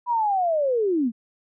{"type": "linear sweep", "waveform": "sine", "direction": "down", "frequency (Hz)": [987.8, 211.6], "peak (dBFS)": -19, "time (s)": [0.06, 1.12], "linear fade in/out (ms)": 50, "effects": []}